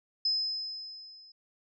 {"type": "tone with level ramp", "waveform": "sine", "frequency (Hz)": 5100, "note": "D#8", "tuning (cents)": 42, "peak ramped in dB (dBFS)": [-24, -52], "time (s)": [0.25, 1.32], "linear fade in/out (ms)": 5, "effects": []}